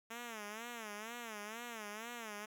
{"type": "tone with vibrato", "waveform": "5% pulse", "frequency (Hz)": 222.7, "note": "A3", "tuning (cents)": 21, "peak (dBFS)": -33, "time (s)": [0.1, 2.46], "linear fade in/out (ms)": 10, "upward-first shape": "sine", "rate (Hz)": 2.1, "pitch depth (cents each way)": 140, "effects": []}